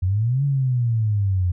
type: exponential two-way sweep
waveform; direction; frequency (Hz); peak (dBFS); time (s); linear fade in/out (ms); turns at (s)
sine; up then down; 87.6 to 143.3 to 87.6; -17; 0.02-1.52; 10; 0.44
effects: none